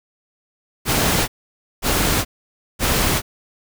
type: noise bursts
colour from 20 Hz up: pink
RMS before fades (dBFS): -18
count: 3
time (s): 0.85-3.22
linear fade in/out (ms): 50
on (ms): 430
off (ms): 540
effects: none